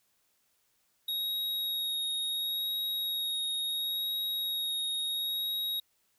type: tone with vibrato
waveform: square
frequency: 3771 Hz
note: A#7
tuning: 19 cents sharp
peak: -31 dBFS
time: 1.08-5.8 s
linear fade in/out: 5 ms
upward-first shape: sine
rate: 0.72 Hz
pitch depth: 12 cents each way
effects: white hiss -73 dBFS RMS until 6.18 s